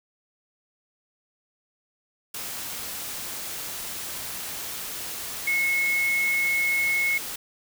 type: tone in noise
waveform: sine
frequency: 2180 Hz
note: C#7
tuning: 29 cents flat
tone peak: -21 dBFS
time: 5.47-7.18 s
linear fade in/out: 5 ms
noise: white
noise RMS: -34 dBFS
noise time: 2.34-7.36 s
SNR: +10 dB
effects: none